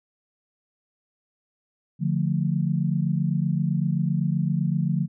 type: chord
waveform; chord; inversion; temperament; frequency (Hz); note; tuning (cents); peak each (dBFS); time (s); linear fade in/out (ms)
sine; D minor; none; equal; 146.83 / 174.61 / 220; D3 / F3 / A3; 0 / 0 / 0; -24 / -24 / -30; 1.99-5.08; 50
effects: none